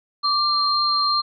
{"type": "tone pair together", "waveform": "sine", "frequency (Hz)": [1174.7, 4186], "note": ["D6", "C8"], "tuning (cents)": [0, 0], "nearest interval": "octave + minor seventh", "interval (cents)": 2200, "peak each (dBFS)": -20, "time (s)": [0.23, 1.22], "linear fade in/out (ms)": 20, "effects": []}